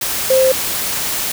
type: tone in noise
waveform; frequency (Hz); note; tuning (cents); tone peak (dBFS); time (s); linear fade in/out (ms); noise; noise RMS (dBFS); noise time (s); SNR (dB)
sine; 523.3; C5; 0; -9; 0.3-0.52; 5; white; -20; 0.01-1.32; +8
effects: none